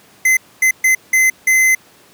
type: tone bursts at uneven times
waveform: square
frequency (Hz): 2052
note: C7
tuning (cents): -34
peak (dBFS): -10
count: 5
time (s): 0.25-0.37 / 0.62-0.71 / 0.84-0.95 / 1.13-1.3 / 1.47-1.75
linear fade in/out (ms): 5
effects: pink hiss -47 dBFS RMS until 2.13 s + high-pass 150 Hz 12 dB/octave